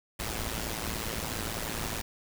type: noise with amplitude modulation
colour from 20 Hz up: pink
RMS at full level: -31 dBFS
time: 0.19-2.02 s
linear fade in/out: 10 ms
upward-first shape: sine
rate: 111 Hz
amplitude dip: 75%
effects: none